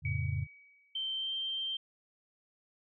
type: chord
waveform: sine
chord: F augmented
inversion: none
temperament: equal with one note detuned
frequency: 87.31 / 109.37 / 138.59 Hz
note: F2 / A2 / C#3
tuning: 0 / -10 / 0 cents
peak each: -35 dBFS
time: 0.02-0.47 s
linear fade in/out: 50 ms
type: tone with exponential decay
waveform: sine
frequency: 2268 Hz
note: C#7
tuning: 39 cents sharp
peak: -36 dBFS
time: 0.05-1.16 s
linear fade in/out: 2 ms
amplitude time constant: 240 ms
type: tone with pitch glide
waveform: sine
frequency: 3117 to 3144 Hz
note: G7 to G7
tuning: -11 to +4 cents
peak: -33 dBFS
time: 0.95-1.77 s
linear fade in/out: 5 ms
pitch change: +15 cents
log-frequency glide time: 1.17-1.3 s
effects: none